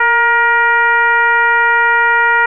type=tone with frequency modulation; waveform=sine; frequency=1418 Hz; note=F6; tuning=26 cents sharp; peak=-8 dBFS; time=0-2.46 s; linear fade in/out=5 ms; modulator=478 Hz; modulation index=1.3; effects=none